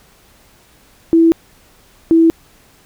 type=tone pair in turn; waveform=sine; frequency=329.8 / 328.3 Hz; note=E4 / E4; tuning=+1 / -7 cents; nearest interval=unison; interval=8 cents; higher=first; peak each=-6 dBFS; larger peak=neither; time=1.13-1.32 / 2.11-2.3 s; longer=neither; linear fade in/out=0 ms; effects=pink hiss -49 dBFS RMS until 2.85 s